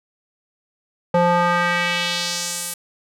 square tone with band-pass filter sweep, 174.61 Hz, F3, in tune, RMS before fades -20 dBFS, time 1.14-2.74 s, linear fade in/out 5 ms, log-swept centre 650 to 11000 Hz, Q 1.6, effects none

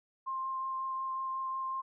sine tone with vibrato, 1056 Hz, C6, 16 cents sharp, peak -33 dBFS, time 0.26-1.82 s, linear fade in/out 20 ms, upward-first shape triangle, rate 5.5 Hz, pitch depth 11 cents each way, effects none

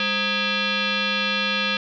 sine tone with frequency modulation, 523.3 Hz, C5, in tune, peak -20 dBFS, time 0-1.77 s, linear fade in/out 2 ms, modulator 726 Hz, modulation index 4.8, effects none

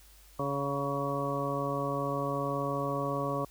harmonic tone with a mistuned harmonic, 140.4 Hz, C#3, 22 cents sharp, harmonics 1 / 2 / 3 / 4 / 5 / 7 / 8, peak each -36 / -37 / -38 / -35 / -41 / -41 / -35 dBFS, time 0.39-3.45 s, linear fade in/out 5 ms, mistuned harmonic 7, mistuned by -32 cents, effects added 50 Hz sine -56 dBFS peak until 3.5 s + white hiss -59 dBFS RMS until 3.5 s

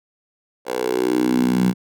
10% pulse tone with high-pass filter sweep, 62.2 Hz, B1, 13 cents sharp, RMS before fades -19 dBFS, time 0.65-1.74 s, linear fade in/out 50 ms, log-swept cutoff 550 to 170 Hz, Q 4.7, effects none

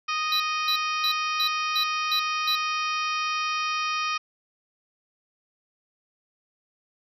harmonic tone, 621 Hz, D#5, 3 cents flat, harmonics 2 / 3 / 4 / 5 / 6 / 7 / 8 / 9, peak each -27 / -38 / -30 / -37 / -41 / -41 / -39 / -38 dBFS, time 0.08-4.18 s, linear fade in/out 10 ms
triangle tone bursts, 3951 Hz, B7, in tune, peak -21 dBFS, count 7, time 0.32-2.553 s, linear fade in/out 2 ms, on 79 ms, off 280 ms
effects none

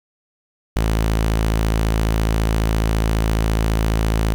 sawtooth tone, 54.6 Hz, A1, 13 cents flat, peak -12 dBFS, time 0.76-4.34 s, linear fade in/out 0 ms, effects 8-bit

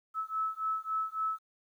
sine beating tone pair, 1300 / 1303.6 Hz, E6 / E6, -24 / -20 cents, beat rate 3.6 Hz, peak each -34 / -34 dBFS, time 0.14-1.4 s, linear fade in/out 50 ms, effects 11-bit

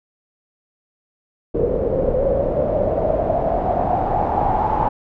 pink noise with low-pass filter sweep, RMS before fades -19 dBFS, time 1.54-4.89 s, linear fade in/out 10 ms, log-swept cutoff 470 to 880 Hz, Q 8.3, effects none

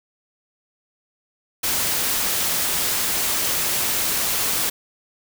white noise, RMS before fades -22 dBFS, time 1.63-4.7 s, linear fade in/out 10 ms, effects none

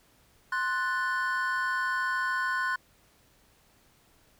triangle chord, F# diminished, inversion second, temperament equal, 1046.5 / 1480 / 1760 Hz, C6 / F#6 / A6, 0 / 0 / 0 cents, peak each -29 / -27 / -33 dBFS, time 0.52-2.76 s, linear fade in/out 5 ms, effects tanh soft clip ceiling -16 dBFS + pink hiss -63 dBFS RMS until 4.39 s

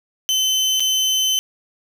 30% pulse tone with dropouts, 3060 Hz, G7, 42 cents flat, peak -13 dBFS, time 0.29-1.39 s, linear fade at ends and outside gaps 0 ms, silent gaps 0.797-0.804 s, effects none

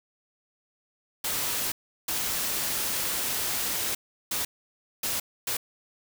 white noise bursts at uneven times, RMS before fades -29 dBFS, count 5, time 1.24-1.72 / 2.08-3.95 / 4.31-4.45 / 5.03-5.2 / 5.47-5.57 s, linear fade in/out 5 ms, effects none

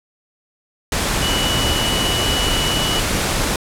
sine tone in noise, 2946 Hz, F#7, 8 cents flat, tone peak -21 dBFS, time 1.22-3 s, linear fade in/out 2 ms, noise pink, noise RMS -19 dBFS, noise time 0.92-3.56 s, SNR -5 dB, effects low-pass 11000 Hz 12 dB/octave

